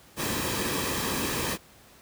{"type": "noise with comb filter", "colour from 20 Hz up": "pink", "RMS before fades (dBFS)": -29, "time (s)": [0.16, 1.58], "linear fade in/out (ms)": 50, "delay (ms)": 1.4, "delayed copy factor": -0.5, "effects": ["pink hiss -54 dBFS RMS until 2.01 s", "high-pass 60 Hz 12 dB/octave"]}